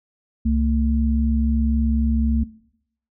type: tone pair together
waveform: sine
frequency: 67.32 / 225.9 Hz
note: C2 / A3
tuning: +50 / +46 cents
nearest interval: octave + major sixth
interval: 2096 cents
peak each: -19 dBFS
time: 0.45-2.44 s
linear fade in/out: 10 ms
effects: noise-tail reverb RT60 0.7 s tail -18 dB re dry